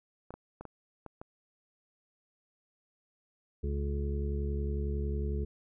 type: clicks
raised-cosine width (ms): 1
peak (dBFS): -29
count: 6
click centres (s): 0.306 / 0.34 / 0.61 / 0.653 / 1.063 / 1.215
type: harmonic tone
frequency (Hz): 71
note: C#2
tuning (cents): +42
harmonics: 1 / 2 / 3 / 5 / 6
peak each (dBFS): -31 / -40 / -41 / -43 / -41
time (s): 3.63-5.45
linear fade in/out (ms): 10
effects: none